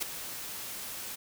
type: noise with ADSR envelope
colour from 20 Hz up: white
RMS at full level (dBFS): -29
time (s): 0-1.16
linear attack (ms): 23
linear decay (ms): 6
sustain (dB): -11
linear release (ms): 15
effects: none